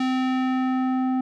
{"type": "tone with low-pass filter sweep", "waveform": "square", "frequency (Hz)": 258.3, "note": "C4", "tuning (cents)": -22, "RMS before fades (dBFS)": -23, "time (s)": [0, 1.21], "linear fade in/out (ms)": 5, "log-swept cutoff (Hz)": [4100, 850], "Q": 0.91, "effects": []}